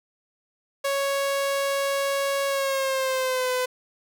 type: tone with pitch glide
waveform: sawtooth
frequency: 554.4 to 505.5 Hz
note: C#5 to B4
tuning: 0 to +40 cents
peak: -19 dBFS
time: 0.84-3.66 s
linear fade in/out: 10 ms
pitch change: -160 cents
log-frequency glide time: 2.47-3.51 s
effects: none